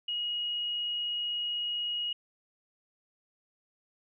sine tone, 2891 Hz, F#7, 41 cents flat, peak -30 dBFS, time 0.08-2.13 s, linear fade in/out 5 ms, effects none

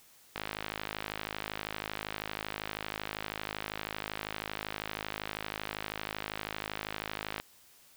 click train, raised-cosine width 0.3 ms, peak -18 dBFS, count 372, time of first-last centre 0.36-7.4 s, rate 52.7 Hz, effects white hiss -60 dBFS RMS until 7.96 s

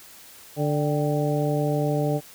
harmonic tone with a mistuned harmonic, 147.3 Hz, D3, 6 cents sharp, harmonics 1 / 2 / 3 / 4 / 5, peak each -24 / -28 / -28 / -28 / -32 dBFS, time 0.56-2.21 s, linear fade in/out 50 ms, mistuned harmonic 5, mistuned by +90 cents, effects white hiss -47 dBFS RMS until 2.34 s

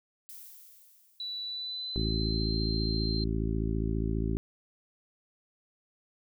violet noise with exponential decay, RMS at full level -45 dBFS, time 0.29-2.04 s, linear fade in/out 0 ms, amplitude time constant 380 ms
sine tone with pitch glide, 3951 to 4145 Hz, B7 to C8, 0 to -17 cents, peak -34 dBFS, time 1.2-3.24 s, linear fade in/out 2 ms, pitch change +83 cents, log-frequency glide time 1.44-2.57 s
harmonic tone, 54.8 Hz, A1, 6 cents flat, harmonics 1 / 2 / 3 / 4 / 5 / 6 / 7, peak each -31 / -34 / -36 / -37 / -38 / -39 / -39 dBFS, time 1.96-4.37 s, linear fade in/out 0 ms
effects none

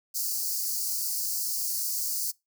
white high-pass noise, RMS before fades -30 dBFS, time 0.14-2.32 s, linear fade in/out 20 ms, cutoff 4400 Hz, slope 96 dB/octave, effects noise-tail reverb RT60 0.2 s tail -23 dB re dry

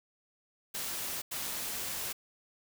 white noise bursts at uneven times, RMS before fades -37 dBFS, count 2, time 0.74-1.22 / 1.31-2.13 s, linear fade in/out 10 ms, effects none

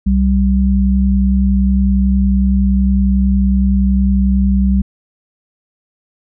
sine tone pair together, 64.1 / 194.99 Hz, C2 / G3, -35 / -9 cents, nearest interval octave + perfect fifth, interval 1926 cents, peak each -12 dBFS, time 0.06-4.82 s, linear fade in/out 10 ms, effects none

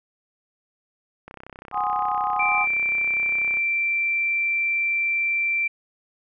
click train, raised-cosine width 0.5 ms, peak -24 dBFS, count 75, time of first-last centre 1.28-3.571 s, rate 32.3 Hz
sine chord, Ab dominant seventh, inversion third, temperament equal with one note detuned, 740 / 820.1 / 1046.5 / 1244.5 Hz, Gb5 / Ab5 / C6 / Eb6, 0 / -22 / 0 / 0 cents, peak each -28 / -25 / -28 / -27 dBFS, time 1.72-2.67 s, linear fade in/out 50 ms
sine tone, 2349 Hz, D7, in tune, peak -20 dBFS, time 2.39-5.68 s, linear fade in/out 10 ms
effects none

